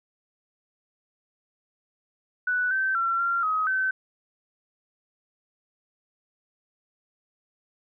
sine tone with pitch steps, 1484 / 1548 / 1358 / 1380 / 1266 / 1532 Hz, F#6 / G6 / F6 / F6 / D#6 / G6, +5 / -22 / -49 / -21 / +30 / -40 cents, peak -22 dBFS, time 2.47-3.91 s, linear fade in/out 5 ms, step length 240 ms, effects none

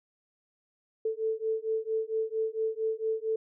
sine beating tone pair, 440 / 444.4 Hz, A4 / A4, 0 / +17 cents, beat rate 4.4 Hz, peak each -31 dBFS, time 1.05-3.36 s, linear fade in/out 5 ms, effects none

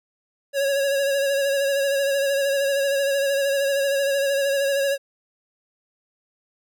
square tone with vibrato, 554.4 Hz, C#5, in tune, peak -20 dBFS, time 0.53-4.98 s, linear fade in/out 50 ms, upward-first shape sine, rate 13 Hz, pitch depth 35 cents each way, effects none

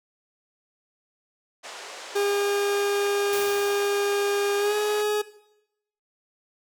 pink band-pass noise, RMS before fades -40 dBFS, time 1.63-5.03 s, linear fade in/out 20 ms, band 460 to 7900 Hz, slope 24 dB/octave
40% pulse tone with pitch glide, 404.8 to 419.8 Hz, G#4 to G#4, -44 to +19 cents, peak -21 dBFS, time 2.15-5.22 s, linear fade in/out 10 ms, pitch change +63 cents, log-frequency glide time 4.58-4.75 s
white noise with exponential decay, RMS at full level -32 dBFS, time 3.33-4.44 s, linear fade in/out 0 ms, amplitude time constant 240 ms
effects noise-tail reverb RT60 0.8 s tail -17 dB re dry

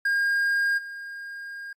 triangle tone with level steps, 1617 Hz, G#6, 47 cents flat, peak -19 / -33 dBFS, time 0.05-1.73 s, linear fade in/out 5 ms, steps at 0.77 s, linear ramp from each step 20 ms, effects AAC 64 kbps

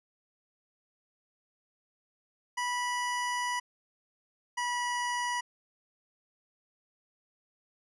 25% pulse tone pair in turn, 980 / 973.2 Hz, B5 / B5, -14 / -26 cents, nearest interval unison, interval 12 cents, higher first, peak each -26 dBFS, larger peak neither, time 2.57-3.6 / 4.57-5.41 s, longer first, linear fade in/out 10 ms, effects resampled to 22050 Hz

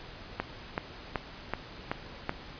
click train, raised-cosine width 0.5 ms, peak -14 dBFS, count 6, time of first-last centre 0.4-2.294 s, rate 2.64 Hz, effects pink hiss -46 dBFS RMS until 2.59 s + resampled to 11025 Hz

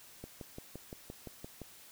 click train, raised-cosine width 2 ms, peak -30 dBFS, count 9, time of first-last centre 0.24-1.617 s, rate 5.81 Hz, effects white hiss -56 dBFS RMS until 1.91 s

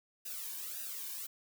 blue noise with flanger, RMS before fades -42 dBFS, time 0.25-1.27 s, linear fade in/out 10 ms, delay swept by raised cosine 0.91 to 1.54 ms, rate 1.8 Hz, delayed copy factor -0.85, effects none

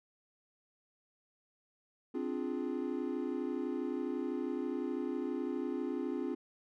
triangle chord, D half-diminished seventh, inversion third, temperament equal, 261.6 / 293.7 / 349.2 / 415.3 Hz, C4 / D4 / F4 / Ab4, 0 / 0 / 0 / 0 cents, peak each -36 / -38 / -37 / -40 dBFS, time 2.14-6.35 s, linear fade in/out 10 ms, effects none

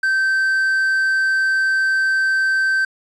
triangle tone, 1553 Hz, G6, 17 cents flat, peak -13 dBFS, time 0.03-2.85 s, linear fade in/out 5 ms, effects resampled to 24000 Hz + 8-bit

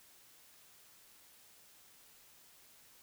silence, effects white hiss -62 dBFS RMS until 3.02 s

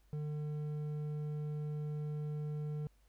sine tone with hard clipping, 150 Hz, D3, 37 cents sharp, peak -38 dBFS, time 0.13-2.87 s, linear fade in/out 0 ms, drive 6 dB, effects added 50 Hz sine -65 dBFS peak until 3.08 s + pink hiss -75 dBFS RMS until 3.08 s

